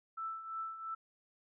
sine tone with tremolo, 1323 Hz, E6, 6 cents sharp, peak -36 dBFS, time 0.17-0.95 s, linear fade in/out 10 ms, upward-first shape triangle, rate 2.9 Hz, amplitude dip 70%, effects none

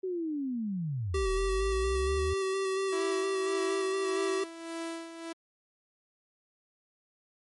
sine linear two-way sweep, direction down then up, 382.3 to 38.41 to 79.8 Hz, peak -30 dBFS, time 0.03-2.34 s, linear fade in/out 10 ms, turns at 1.3 s
square tone with vibrato, 384.7 Hz, G4, 33 cents flat, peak -29 dBFS, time 1.14-4.44 s, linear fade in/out 5 ms, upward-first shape square, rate 4.3 Hz, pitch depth 15 cents each way
sawtooth tone with tremolo, 331.1 Hz, E4, 8 cents sharp, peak -30 dBFS, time 2.92-5.33 s, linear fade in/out 10 ms, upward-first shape sine, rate 1.7 Hz, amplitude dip 65%
effects MP3 48 kbps

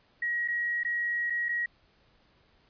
sine tone with dropouts, 1901 Hz, A#6, 33 cents sharp, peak -27 dBFS, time 0.22-1.66 s, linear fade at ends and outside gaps 5 ms, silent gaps 0.478-0.483 / 0.834-0.848 / 1.3-1.303 / 1.486-1.49 s, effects pink hiss -65 dBFS RMS until 2.69 s + resampled to 11025 Hz

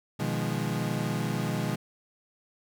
35% pulse chord, F half-diminished seventh, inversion second, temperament equal with one note detuned, 123.47 / 153.95 / 174.61 / 207.7 Hz, Cb3 / Eb3 / F3 / Ab3, 0 / -18 / 0 / 0 cents, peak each -31 / -31 / -33 / -32 dBFS, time 0.19-1.76 s, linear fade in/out 10 ms, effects none

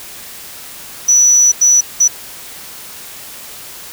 sine tone bursts at uneven times, 5920 Hz, F#8, in tune, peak -5 dBFS, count 3, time 1.08-1.52 / 1.61-1.81 / 2-2.08 s, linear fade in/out 10 ms, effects tanh soft clip ceiling -1 dBFS + white hiss -32 dBFS RMS until 3.92 s

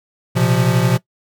square chord, Bb suspended second, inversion none, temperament equal with one note detuned, 118.92 / 130.81 / 174.61 Hz, Bb2 / C3 / F3, +35 / 0 / 0 cents, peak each -18 dBFS, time 0.35-0.98 s, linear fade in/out 20 ms, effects noise-tail reverb RT60 0.1 s tail -19 dB re dry

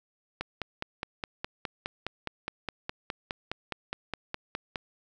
click train, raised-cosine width 0.3 ms, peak -16 dBFS, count 22, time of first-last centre 0.41-4.758 s, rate 4.83 Hz, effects none

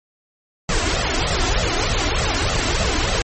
pink noise with flanger, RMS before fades -19 dBFS, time 0.69-3.22 s, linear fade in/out 2 ms, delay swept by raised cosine 1.5 to 3 ms, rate 3.3 Hz, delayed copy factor +0.75, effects low-pass 10000 Hz 12 dB/octave + MP3 32 kbps

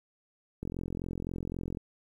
click train, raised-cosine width 3 ms, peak -23 dBFS, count 51, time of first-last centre 0.63-1.772 s, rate 43.8 Hz, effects 10-bit

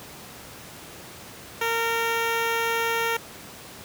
10% pulse tone with notch filter, 460 Hz, A#4, 23 cents flat, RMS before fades -25 dBFS, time 1.61-3.17 s, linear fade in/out 5 ms, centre 8100 Hz, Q 1.5, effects pink hiss -42 dBFS RMS until 3.84 s + high-pass 100 Hz 12 dB/octave

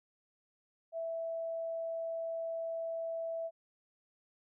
sine tone, 659.3 Hz, E5, in tune, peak -35 dBFS, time 0.92-3.51 s, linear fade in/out 50 ms, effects none

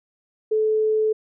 sine tone, 433.7 Hz, A4, 25 cents flat, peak -17 dBFS, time 0.51-1.13 s, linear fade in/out 10 ms, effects none

